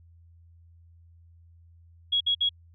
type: tone bursts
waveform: sine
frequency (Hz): 3322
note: G#7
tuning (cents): 0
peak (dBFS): -21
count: 3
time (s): 2.12-2.493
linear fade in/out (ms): 10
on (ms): 87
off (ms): 56
effects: added 84 Hz sine -52 dBFS peak until 2.74 s